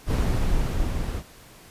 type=noise with level ramp; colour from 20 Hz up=brown; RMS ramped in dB=-20 to -27 dBFS; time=0.06-1.23 s; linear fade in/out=50 ms; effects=pink hiss -49 dBFS RMS until 1.7 s + resampled to 32000 Hz